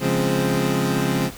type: chord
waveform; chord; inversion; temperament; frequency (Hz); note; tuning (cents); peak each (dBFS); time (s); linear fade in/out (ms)
25% pulse; Db major seventh; none; equal; 138.59 / 174.61 / 207.7 / 261.6; Db3 / F3 / Ab3 / C4; 0 / 0 / 0 / 0; -20 / -21 / -22 / -21; 0-1.31; 50
effects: pink hiss -39 dBFS RMS until 1.37 s